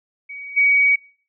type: tone with level steps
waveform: sine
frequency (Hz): 2259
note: C#7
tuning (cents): +32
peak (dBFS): -31 / -12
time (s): 0.29-0.96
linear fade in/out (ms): 10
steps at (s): 0.56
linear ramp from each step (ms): 20
effects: noise-tail reverb RT60 0.5 s tail -25 dB re dry